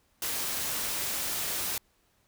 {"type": "noise", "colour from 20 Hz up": "white", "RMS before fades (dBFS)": -32, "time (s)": [0.22, 1.78], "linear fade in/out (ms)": 2, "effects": ["pink hiss -69 dBFS RMS until 2.27 s"]}